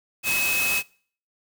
sine tone in noise, 2567 Hz, E7, 47 cents flat, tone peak -23 dBFS, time 0.23-0.83 s, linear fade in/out 50 ms, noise white, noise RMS -27 dBFS, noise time 0.23-0.83 s, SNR +1 dB, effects noise-tail reverb RT60 0.5 s tail -24 dB re dry

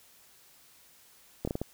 slowing click train, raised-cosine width 2 ms, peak -18 dBFS, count 5, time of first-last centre 1.45-1.616 s, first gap 25 ms, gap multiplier 1.35, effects white hiss -59 dBFS RMS until 1.73 s

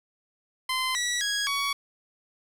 15% pulse tone with pitch steps, 1033 / 1941 / 1656 / 1124 Hz, C6 / B6 / G#6 / C#6, -22 / -31 / -5 / +24 cents, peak -19 dBFS, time 0.69-1.73 s, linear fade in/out 5 ms, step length 260 ms, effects low-pass 12000 Hz 12 dB/octave + 8-bit

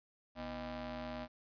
sawtooth ring-modulated tone, 187.8 Hz, F#3, 26 cents sharp, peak -34 dBFS, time 0.35-1.28 s, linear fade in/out 50 ms, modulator 431 Hz, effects resampled to 11025 Hz + 12-bit

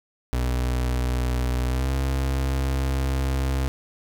35% pulse tone with pitch glide, 62.1 to 66.56 Hz, B1 to C2, +10 to +30 cents, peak -20 dBFS, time 0.33-3.68 s, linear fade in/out 0 ms, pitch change +120 cents, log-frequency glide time 1.66-1.93 s, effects none

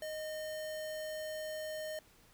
sine tone with sample-and-hold, 621 Hz, D#5, 3 cents flat, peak -38 dBFS, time 0.02-1.99 s, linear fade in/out 2 ms, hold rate 2450 Hz, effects pink hiss -64 dBFS RMS until 2.33 s

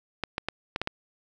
clicks, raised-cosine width 0.3 ms, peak -12 dBFS, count 6, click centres 0.237 / 0.381 / 0.486 / 0.761 / 0.816 / 0.874 s, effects none

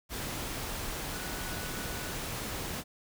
sine tone in noise, 1477 Hz, F#6, 3 cents flat, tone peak -46 dBFS, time 1.1-2.15 s, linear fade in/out 50 ms, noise pink, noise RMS -37 dBFS, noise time 0.09-2.84 s, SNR -12 dB, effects none

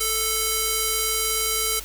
square tone with band-pass filter, 440.4 Hz, A4, 2 cents sharp, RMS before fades -24 dBFS, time 0-1.8 s, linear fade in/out 10 ms, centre 12000 Hz, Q 0.56, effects added 50 Hz sine -39 dBFS peak until 1.84 s + white hiss -39 dBFS RMS until 1.84 s

